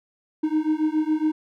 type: beating tone pair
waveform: triangle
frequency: 306.8 / 314 Hz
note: D#4 / D#4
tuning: -24 / +16 cents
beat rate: 7.2 Hz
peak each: -21 dBFS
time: 0.43-1.32 s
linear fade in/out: 10 ms
effects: none